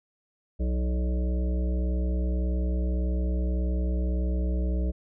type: harmonic tone with a mistuned harmonic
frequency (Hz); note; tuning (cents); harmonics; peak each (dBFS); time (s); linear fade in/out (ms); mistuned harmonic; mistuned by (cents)
61.74; B1; 0; 1 / 3 / 5 / 7 / 9 / 10; -24 / -34 / -38 / -41 / -43 / -44; 0.59-4.92; 20; 5; +53
effects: none